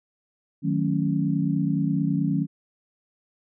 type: chord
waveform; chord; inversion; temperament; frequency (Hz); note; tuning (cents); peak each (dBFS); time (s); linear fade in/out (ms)
sine; D# half-diminished seventh; none; equal; 155.56 / 185 / 220 / 277.2; D#3 / F#3 / A3 / C#4; 0 / 0 / 0 / 0; -25 / -26 / -30 / -26; 0.62-2.47; 50
effects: none